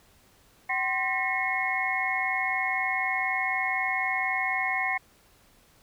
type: tone cluster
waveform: sine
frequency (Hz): 761 / 1045 / 1823 / 1947 / 2170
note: F#5 / C6 / A#6 / B6 / C#7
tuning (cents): +48 / -2 / -39 / -25 / -37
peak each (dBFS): -31 / -34 / -33 / -35 / -28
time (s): 0.69-4.98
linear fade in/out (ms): 10
effects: pink hiss -60 dBFS RMS until 5.82 s